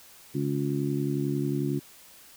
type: harmonic tone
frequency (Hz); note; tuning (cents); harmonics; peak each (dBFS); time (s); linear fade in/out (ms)
71.1; C#2; +45; 2 / 3 / 4 / 5; -29 / -34 / -30 / -32; 0.34-1.8; 20
effects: white hiss -52 dBFS RMS until 2.36 s